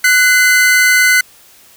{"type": "tone pair together", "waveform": "45% pulse", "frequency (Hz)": [1485.4, 2054], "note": ["F#6", "C7"], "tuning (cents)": [6, -33], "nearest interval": "tritone", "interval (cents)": 561, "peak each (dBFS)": -10, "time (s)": [0.04, 1.21], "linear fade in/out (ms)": 5, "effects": ["white hiss -44 dBFS RMS until 1.76 s"]}